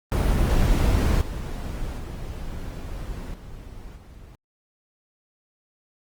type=noise with level steps; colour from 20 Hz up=brown; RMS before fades=-19 / -30 / -33 / -40 / -44 dBFS; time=0.12-4.35 s; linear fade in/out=0 ms; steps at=1.21 / 1.98 / 3.34 / 3.96 s; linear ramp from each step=2 ms; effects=Opus 24 kbps